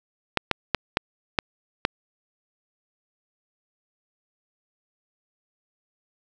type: clicks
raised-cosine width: 0.3 ms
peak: -3 dBFS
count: 6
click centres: 0.373 / 0.513 / 0.747 / 0.971 / 1.388 / 1.851 s
effects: none